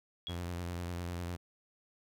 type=tone with exponential decay; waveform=sine; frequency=3322 Hz; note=G#7; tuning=in tune; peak=-35 dBFS; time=0.27-0.42 s; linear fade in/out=0 ms; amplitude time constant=31 ms
type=tone with vibrato; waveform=sawtooth; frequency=87.31 Hz; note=F2; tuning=in tune; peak=-33 dBFS; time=0.28-1.37 s; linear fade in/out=20 ms; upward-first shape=sine; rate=10 Hz; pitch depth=38 cents each way
effects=none